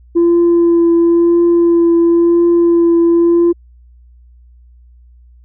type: tone with vibrato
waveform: sine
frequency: 340.3 Hz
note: F4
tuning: 45 cents flat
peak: -5 dBFS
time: 0.15-3.53 s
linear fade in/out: 20 ms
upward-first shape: triangle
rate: 0.97 Hz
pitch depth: 17 cents each way
effects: tanh soft clip ceiling -5 dBFS + added 60 Hz sine -40 dBFS peak until 5.44 s

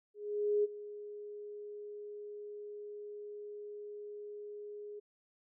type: tone with ADSR envelope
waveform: sine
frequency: 415.3 Hz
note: G#4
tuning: in tune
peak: -26 dBFS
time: 0.14-5 s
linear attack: 500 ms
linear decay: 25 ms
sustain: -17 dB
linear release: 13 ms
effects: none

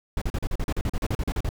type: noise bursts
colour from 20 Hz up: brown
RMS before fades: -25 dBFS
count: 16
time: 0.17-1.491 s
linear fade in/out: 2 ms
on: 46 ms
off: 39 ms
effects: none

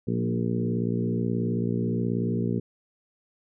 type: harmonic tone with a mistuned harmonic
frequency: 58.6 Hz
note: A#1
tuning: 10 cents sharp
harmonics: 2 / 3 / 4 / 5 / 6 / 7 / 8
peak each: -29 / -29 / -29 / -37 / -35 / -34 / -38 dBFS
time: 0.07-2.6 s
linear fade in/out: 10 ms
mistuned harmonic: 3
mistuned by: +24 cents
effects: none

